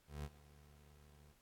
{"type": "tone with ADSR envelope", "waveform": "25% pulse", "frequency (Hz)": 73.3, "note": "D2", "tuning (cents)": -3, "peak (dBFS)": -38, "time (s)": [0.07, 1.35], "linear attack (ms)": 170, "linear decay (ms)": 49, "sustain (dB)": -20, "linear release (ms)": 42, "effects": ["pink hiss -73 dBFS RMS until 1.41 s", "AAC 64 kbps"]}